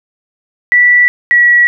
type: tone pair in turn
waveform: sine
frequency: 1959 / 1929.8 Hz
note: B6 / B6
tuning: -15 / -41 cents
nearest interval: unison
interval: 26 cents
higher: first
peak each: -4 dBFS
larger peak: neither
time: 0.72-1.08 / 1.31-1.67 s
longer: neither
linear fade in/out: 0 ms
effects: none